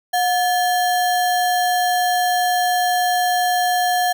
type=tone with sample-and-hold; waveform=sine; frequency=723 Hz; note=F#5; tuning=40 cents flat; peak=-15 dBFS; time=0.13-4.13 s; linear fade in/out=10 ms; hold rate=2450 Hz; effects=none